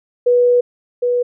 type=tone pair in turn; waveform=sine; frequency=488.7 / 488.7 Hz; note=B4 / B4; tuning=-18 / -18 cents; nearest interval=unison; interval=0 cents; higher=neither; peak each=-9 / -13 dBFS; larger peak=first; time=0.26-0.61 / 1.02-1.23 s; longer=first; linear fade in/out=10 ms; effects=none